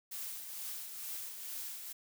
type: noise with tremolo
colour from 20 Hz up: blue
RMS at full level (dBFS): -41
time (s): 0.11-1.93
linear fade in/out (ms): 10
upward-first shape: triangle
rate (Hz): 2.2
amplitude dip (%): 50
effects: none